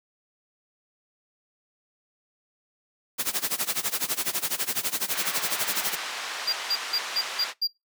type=noise with tremolo; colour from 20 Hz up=white; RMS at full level=-25 dBFS; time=3.18-5.96 s; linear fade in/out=20 ms; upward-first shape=sine; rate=12 Hz; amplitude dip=90%
type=band-pass noise; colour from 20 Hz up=pink; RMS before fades=-34 dBFS; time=5.11-7.54 s; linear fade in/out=50 ms; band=1000 to 5700 Hz; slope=12 dB/octave
type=tone bursts; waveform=triangle; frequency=4773 Hz; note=D8; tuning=27 cents sharp; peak=-21 dBFS; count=6; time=6.47-7.674 s; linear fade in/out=10 ms; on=59 ms; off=170 ms
effects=noise-tail reverb RT60 0.2 s tail -22 dB re dry + high-pass 150 Hz 12 dB/octave